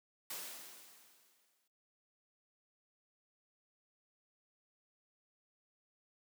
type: noise with exponential decay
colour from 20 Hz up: white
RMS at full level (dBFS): -42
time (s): 0.3-1.68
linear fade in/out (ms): 5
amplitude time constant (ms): 300
effects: noise-tail reverb RT60 0.6 s tail -25 dB re dry + high-pass 200 Hz 12 dB/octave